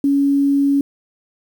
sine tone with quantisation, 280 Hz, C#4, 18 cents sharp, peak -12 dBFS, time 0.04-0.81 s, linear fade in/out 2 ms, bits 7, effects none

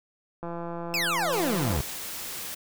click train, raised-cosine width 1 ms, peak -22 dBFS, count 228, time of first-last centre 0.43-1.765 s, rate 170 Hz
25% pulse exponential sweep, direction down, 2689 to 63.8 Hz, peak -21 dBFS, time 0.94-1.81 s, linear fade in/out 0 ms
white noise, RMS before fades -36 dBFS, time 1.32-2.55 s, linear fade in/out 10 ms
effects none

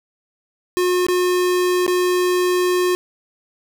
square tone with dropouts, 360 Hz, F#4, 47 cents flat, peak -16 dBFS, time 0.77-2.95 s, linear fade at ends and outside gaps 0 ms, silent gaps 1.066-1.085 / 1.865-1.879 s, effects none

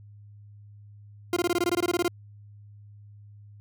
40% pulse tone bursts, 349.2 Hz, F4, in tune, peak -21 dBFS, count 14, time 1.33-2.08 s, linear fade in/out 2 ms, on 35 ms, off 20 ms, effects added 103 Hz sine -46 dBFS peak until 3.6 s

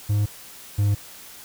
triangle tone pair in turn, 103.83 / 102.11 Hz, G#2 / G#2, 0 / -29 cents, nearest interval unison, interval 29 cents, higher first, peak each -16 / -15 dBFS, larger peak second, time 0.09-0.26 / 0.78-0.95 s, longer neither, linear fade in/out 10 ms, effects white hiss -43 dBFS RMS until 1.44 s

